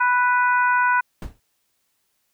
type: harmonic tone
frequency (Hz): 493.9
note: B4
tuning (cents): 0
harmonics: 2 / 3 / 4 / 5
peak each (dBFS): -18 / -19 / -32 / -31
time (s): 0-1.01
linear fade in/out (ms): 10
type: noise with exponential decay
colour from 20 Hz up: brown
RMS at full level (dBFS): -25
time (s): 1.22-1.4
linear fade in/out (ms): 2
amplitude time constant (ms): 37
effects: white hiss -70 dBFS RMS until 2.33 s